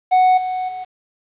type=tone with level steps; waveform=triangle; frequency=740 Hz; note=F#5; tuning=in tune; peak=-8 / -18 / -24 dBFS; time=0.11-0.85 s; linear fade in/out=20 ms; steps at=0.37 / 0.68 s; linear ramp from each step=10 ms; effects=resampled to 8000 Hz + 8-bit